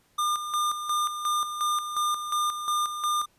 square tone with tremolo, 1206 Hz, D6, 46 cents sharp, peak -24 dBFS, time 0.18-3.26 s, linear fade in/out 10 ms, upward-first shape square, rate 2.8 Hz, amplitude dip 60%, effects pink hiss -65 dBFS RMS until 3.38 s + resampled to 32000 Hz

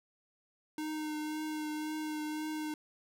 square tone with vibrato, 307 Hz, D#4, 23 cents flat, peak -36 dBFS, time 0.78-2.74 s, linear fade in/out 2 ms, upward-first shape triangle, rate 1.9 Hz, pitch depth 19 cents each way, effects none

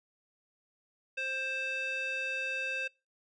square tone with band-pass filter, 527 Hz, C5, 12 cents sharp, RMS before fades -35 dBFS, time 1.17-2.88 s, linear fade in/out 10 ms, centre 2300 Hz, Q 8.7, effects noise-tail reverb RT60 0.3 s tail -26 dB re dry + resampled to 22050 Hz

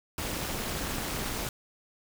pink noise with amplitude modulation, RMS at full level -30 dBFS, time 0.18-1.49 s, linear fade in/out 2 ms, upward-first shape sine, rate 238 Hz, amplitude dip 80%, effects none

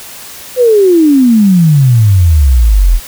sine exponential sweep, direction down, 518 to 38.89 Hz, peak -3 dBFS, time 0.56-3 s, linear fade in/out 50 ms, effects white hiss -29 dBFS RMS until 3.07 s

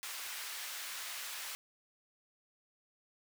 pink high-pass noise, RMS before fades -43 dBFS, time 0.03-1.55 s, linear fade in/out 0 ms, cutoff 1500 Hz, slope 12 dB/octave, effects none

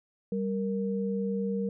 sine tone pair together, 196 / 466.2 Hz, G3 / A#4, 0 / 0 cents, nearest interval octave + minor third, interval 1500 cents, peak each -29 / -32 dBFS, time 0.32-1.69 s, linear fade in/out 2 ms, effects none

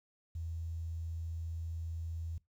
sine tone with quantisation, 82.41 Hz, E2, in tune, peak -37 dBFS, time 0.35-2.38 s, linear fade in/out 5 ms, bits 11, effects noise-tail reverb RT60 0.2 s tail -22 dB re dry

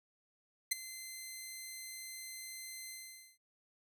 10% pulse tone with ADSR envelope, 2066 Hz, C7, 22 cents flat, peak -18 dBFS, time 0.71-3.38 s, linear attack 10 ms, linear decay 14 ms, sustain -18 dB, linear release 480 ms, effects none

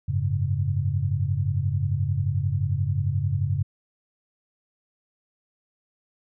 sine chord, F# suspended second, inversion none, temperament equal, 92.5 / 103.83 / 138.59 Hz, F#2 / G#2 / C#3, 0 / 0 / 0 cents, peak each -26 dBFS, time 0.08-3.63 s, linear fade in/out 10 ms, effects none

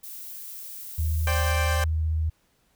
violet noise, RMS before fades -39 dBFS, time 0.03-1.52 s, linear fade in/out 10 ms
sine tone with vibrato, 79.2 Hz, D#2, 31 cents sharp, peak -22 dBFS, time 0.98-2.3 s, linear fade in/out 10 ms, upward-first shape triangle, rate 15 Hz, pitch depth 17 cents each way
15% pulse chord, C suspended second, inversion none, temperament equal with one note detuned, 525.7 / 587.3 / 784 Hz, C5 / D5 / G5, +8 / 0 / 0 cents, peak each -24 dBFS, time 1.27-1.84 s, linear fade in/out 2 ms
effects pink hiss -67 dBFS RMS until 2.75 s

